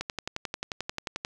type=click train; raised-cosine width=0.2 ms; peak=-14 dBFS; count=15; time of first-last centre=0.01-1.249 s; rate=11.3 Hz; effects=none